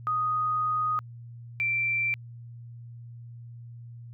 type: tone pair in turn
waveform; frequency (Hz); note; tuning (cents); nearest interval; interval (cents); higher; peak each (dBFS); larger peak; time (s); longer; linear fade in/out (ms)
sine; 1244.5 / 2349; D#6 / D7; 0 / 0; major seventh; 1100; second; -24; neither; 0.07-0.99 / 1.6-2.14; first; 0
effects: added 118 Hz sine -41 dBFS peak until 4.13 s